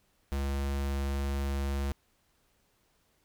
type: tone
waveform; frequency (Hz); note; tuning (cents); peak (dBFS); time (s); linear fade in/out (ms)
square; 69.3; C#2; 0; -30; 0.32-1.92; 0
effects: pink hiss -71 dBFS RMS until 3.24 s